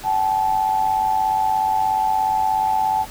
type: tone pair together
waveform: sine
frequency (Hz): 767 / 863.9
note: G5 / A5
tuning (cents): -38 / -32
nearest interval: major second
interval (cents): 206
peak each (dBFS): -21 / -18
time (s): 0.03-3.06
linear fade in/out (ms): 50
effects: pink hiss -38 dBFS RMS until 3.1 s